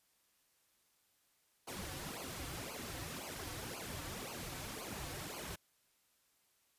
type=noise with flanger; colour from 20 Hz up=pink; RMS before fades=-45 dBFS; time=1.67-5.56 s; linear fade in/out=10 ms; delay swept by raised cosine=0.54 to 4.94 ms; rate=1.9 Hz; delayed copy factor=-0.95; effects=white hiss -75 dBFS RMS until 6.78 s + resampled to 32000 Hz